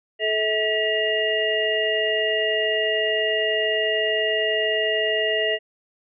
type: tone cluster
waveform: sine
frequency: 433 / 646 / 1937 / 2828 Hz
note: A4 / E5 / B6 / F7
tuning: -28 / -35 / -34 / +21 cents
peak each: -25 dBFS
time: 0.19-5.59 s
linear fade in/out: 50 ms
effects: none